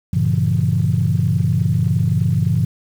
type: chord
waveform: sine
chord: G diminished seventh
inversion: none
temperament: just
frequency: 98 / 117.6 / 141.12 / 169.34 Hz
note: G2 / Bb2 / Db3 / Fb3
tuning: 0 / +16 / +31 / +47 cents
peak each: -19 dBFS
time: 0.13-2.65 s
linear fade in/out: 5 ms
effects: tanh soft clip ceiling -5 dBFS + 7-bit